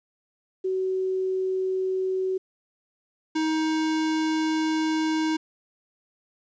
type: tone pair in turn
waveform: sine / square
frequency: 376.2 / 315.3 Hz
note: F#4 / D#4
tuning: +29 / +23 cents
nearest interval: minor third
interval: 306 cents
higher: first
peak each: -23 dBFS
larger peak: neither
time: 0.64-2.38 / 3.35-5.37 s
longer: second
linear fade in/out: 10 ms
effects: resampled to 16000 Hz + 10-bit